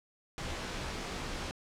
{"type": "noise with comb filter", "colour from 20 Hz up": "pink", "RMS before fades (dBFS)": -38, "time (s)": [0.38, 1.51], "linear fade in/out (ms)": 0, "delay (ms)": 19, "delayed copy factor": -0.6, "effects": ["low-pass 6000 Hz 12 dB/octave"]}